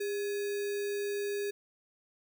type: tone with sample-and-hold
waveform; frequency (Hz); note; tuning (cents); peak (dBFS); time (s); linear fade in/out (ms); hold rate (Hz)
sine; 406.2; G#4; -38; -31; 0-1.51; 10; 2100
effects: none